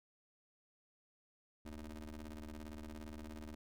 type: ring-modulated tone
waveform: 25% pulse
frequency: 77.78 Hz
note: D#2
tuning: in tune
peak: -40 dBFS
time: 1.65-3.55 s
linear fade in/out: 5 ms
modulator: 147 Hz
effects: none